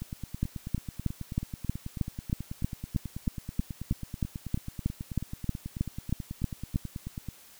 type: two click trains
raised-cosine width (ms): 5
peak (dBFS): -23 / -14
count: 68 / 21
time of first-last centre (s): 0.02-7.287 / 0.43-6.759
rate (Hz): 9.22 / 3.16
effects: white hiss -54 dBFS RMS until 7.59 s